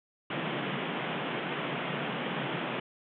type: band-pass noise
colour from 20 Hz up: pink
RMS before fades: -34 dBFS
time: 0.3-2.8 s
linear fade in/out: 5 ms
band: 130 to 3400 Hz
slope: 96 dB/octave
effects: none